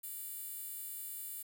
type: tone with high-pass filter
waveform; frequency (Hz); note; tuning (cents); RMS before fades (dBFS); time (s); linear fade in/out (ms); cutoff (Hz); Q
10% pulse; 585; D5; -7; -44; 0.03-1.43; 10; 12000; 1.5
effects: 10-bit